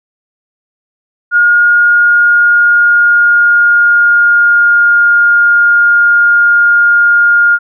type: tone with pitch glide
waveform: sine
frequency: 1427 to 1415.5 Hz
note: F6 to F6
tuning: +37 to +23 cents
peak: -4 dBFS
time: 1.31-7.59 s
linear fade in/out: 50 ms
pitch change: -14 cents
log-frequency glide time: 1.65-5.07 s
effects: none